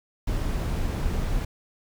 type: noise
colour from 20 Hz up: brown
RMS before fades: -26 dBFS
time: 0.27-1.45 s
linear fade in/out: 5 ms
effects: none